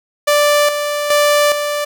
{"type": "tone with tremolo", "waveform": "sawtooth", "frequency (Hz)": 587.3, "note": "D5", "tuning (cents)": 0, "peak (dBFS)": -6, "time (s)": [0.27, 1.85], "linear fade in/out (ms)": 10, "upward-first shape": "square", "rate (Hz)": 1.2, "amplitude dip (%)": 55, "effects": []}